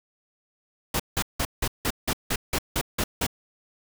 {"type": "noise bursts", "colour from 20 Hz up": "pink", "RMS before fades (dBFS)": -25, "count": 11, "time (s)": [0.94, 3.267], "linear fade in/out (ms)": 5, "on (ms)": 57, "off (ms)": 170, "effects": []}